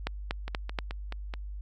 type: two click trains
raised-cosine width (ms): 0.3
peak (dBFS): -21 / -14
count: 5 / 4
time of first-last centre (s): 0.48-1.338 / 0.07-0.788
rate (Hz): 4.66 / 4.18
effects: added 50 Hz sine -36 dBFS peak until 1.61 s